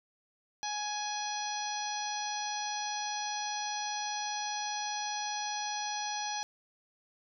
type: harmonic tone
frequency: 835 Hz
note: G#5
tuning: 9 cents sharp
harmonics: 1 / 2 / 3 / 4 / 5 / 6 / 7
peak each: -36 / -44 / -46 / -44 / -43 / -46 / -40 dBFS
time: 0.63-6.43 s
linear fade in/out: 0 ms
effects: none